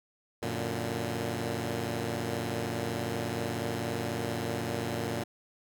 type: chord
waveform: 10% pulse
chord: Gb augmented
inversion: none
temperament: equal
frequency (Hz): 92.5 / 116.54 / 146.83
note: Gb2 / Bb2 / D3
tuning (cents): 0 / 0 / 0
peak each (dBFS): -29 / -25 / -30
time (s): 0.42-5.24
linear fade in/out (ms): 10
effects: none